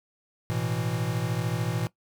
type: chord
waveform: square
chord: A suspended second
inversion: none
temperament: equal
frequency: 110 / 123.47 / 164.81 Hz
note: A2 / B2 / E3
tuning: 0 / 0 / 0 cents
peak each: -32 / -31 / -32 dBFS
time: 0.5-1.87 s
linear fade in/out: 0 ms
effects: noise-tail reverb RT60 0.1 s tail -18 dB re dry